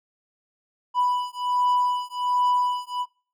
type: beating tone pair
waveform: triangle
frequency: 987.8 / 989.1 Hz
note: B5 / B5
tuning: 0 / +2 cents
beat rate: 1.3 Hz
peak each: -22 dBFS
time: 0.94-3.06 s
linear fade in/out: 50 ms
effects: noise-tail reverb RT60 0.4 s tail -24 dB re dry